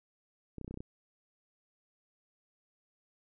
clicks, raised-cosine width 3 ms, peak -29 dBFS, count 8, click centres 0.583 / 0.613 / 0.646 / 0.679 / 0.71 / 0.742 / 0.774 / 0.805 s, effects none

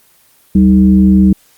sine tone with frequency modulation, 193.1 Hz, G3, 26 cents flat, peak -4 dBFS, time 0.55-1.33 s, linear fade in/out 5 ms, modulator 120 Hz, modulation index 0.65, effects white hiss -49 dBFS RMS until 1.57 s + Opus 24 kbps

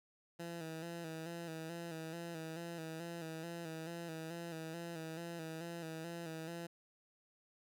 15% pulse tone with vibrato, 165.2 Hz, E3, 4 cents sharp, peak -37 dBFS, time 0.39-6.67 s, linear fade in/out 10 ms, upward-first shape square, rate 2.3 Hz, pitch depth 47 cents each way, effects none

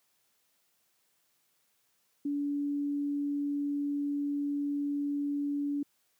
sine tone, 286.8 Hz, D4, 41 cents flat, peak -29 dBFS, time 2.25-5.83 s, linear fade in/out 5 ms, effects white hiss -73 dBFS RMS until 6.19 s + high-pass 100 Hz 12 dB/octave

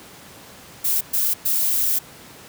violet noise bursts at uneven times, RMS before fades -20 dBFS, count 3, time 0.84-1.01 / 1.13-1.34 / 1.45-1.99 s, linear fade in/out 10 ms, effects pink hiss -43 dBFS RMS until 2.48 s + high-pass 100 Hz 12 dB/octave

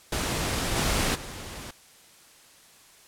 pink noise with level steps, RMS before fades -28 / -25 / -39 dBFS, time 0.12-1.71 s, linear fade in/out 5 ms, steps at 0.75 / 1.14 s, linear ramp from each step 20 ms, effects white hiss -54 dBFS RMS until 3.07 s + low-pass 11000 Hz 12 dB/octave

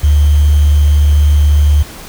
sine tone with sample-and-hold, 73.8 Hz, D2, 9 cents sharp, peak -5 dBFS, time 0.03-1.83 s, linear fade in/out 10 ms, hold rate 3150 Hz, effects pink hiss -31 dBFS RMS until 2.08 s

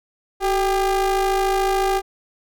square ring-modulated tone, 203.3 Hz, G#3, 37 cents flat, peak -15 dBFS, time 0.4-2.02 s, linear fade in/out 50 ms, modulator 583 Hz, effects none

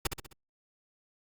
pink noise with echo, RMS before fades -27 dBFS, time 0.05-0.07 s, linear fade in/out 5 ms, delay 65 ms, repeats 4, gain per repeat -6 dB, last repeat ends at 0.33 s, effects Opus 48 kbps

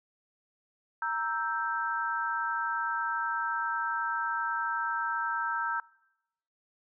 sine chord, E diminished, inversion second, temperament equal, 932.3 / 1318.5 / 1568 Hz, Bb5 / E6 / G6, 0 / 0 / 0 cents, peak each -33 dBFS, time 1.02-5.8 s, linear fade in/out 2 ms, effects noise-tail reverb RT60 0.9 s tail -24 dB re dry

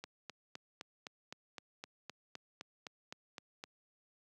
click train, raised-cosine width 0.2 ms, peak -27 dBFS, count 15, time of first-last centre 0.04-3.639 s, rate 3.89 Hz, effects high-pass 150 Hz 12 dB/octave

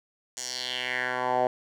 10% pulse tone with band-pass filter sweep, 125.8 Hz, B2, 32 cents sharp, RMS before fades -29 dBFS, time 0.37-1.47 s, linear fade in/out 2 ms, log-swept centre 7000 to 650 Hz, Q 3.1, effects none

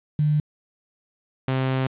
sine / sawtooth tone pair in turn, 150 / 131.46 Hz, D3 / C3, +37 / +9 cents, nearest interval major second, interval 228 cents, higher first, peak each -17 dBFS, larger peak neither, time 0.19-0.4 / 1.48-1.87 s, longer second, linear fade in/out 2 ms, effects resampled to 8000 Hz + 8-bit

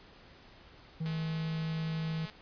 triangle tone, 160.5 Hz, E3, 46 cents flat, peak -30 dBFS, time 1-2.26 s, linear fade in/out 10 ms
click train, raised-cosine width 0.2 ms, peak -29 dBFS, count 266, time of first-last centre 1.06-2.298 s, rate 214 Hz
effects pink hiss -56 dBFS RMS until 2.41 s + resampled to 11025 Hz

